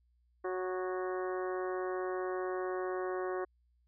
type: harmonic tone with a mistuned harmonic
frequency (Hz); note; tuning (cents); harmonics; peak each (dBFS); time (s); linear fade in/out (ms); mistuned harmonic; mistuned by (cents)
184.5; F#3; -5; 2 / 3 / 4 / 5 / 6 / 7 / 8 / 9 / 10; -35 / -42 / -43 / -53 / -43 / -53 / -49 / -53 / -51; 0.44-3.45; 10; 7; -62
effects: added 60 Hz sine -68 dBFS peak until 3.87 s